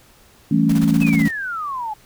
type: chord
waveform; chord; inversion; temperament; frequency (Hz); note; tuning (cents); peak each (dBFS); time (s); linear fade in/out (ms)
sine; A dominant seventh; second; equal; 164.81 / 196 / 220 / 277.2; E3 / G3 / A3 / C#4; 0 / 0 / 0 / 0; -18 / -23 / -17 / -18; 0.51-1.28; 5
type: noise with tremolo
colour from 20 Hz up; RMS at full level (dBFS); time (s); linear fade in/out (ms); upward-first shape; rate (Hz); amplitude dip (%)
pink; -31; 0.69-1.31; 5; square; 16; 65
type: exponential sweep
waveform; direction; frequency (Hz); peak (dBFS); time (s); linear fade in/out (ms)
sine; down; 2637 to 830.6; -23; 1.01-1.94; 10
effects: pink hiss -51 dBFS RMS until 2.05 s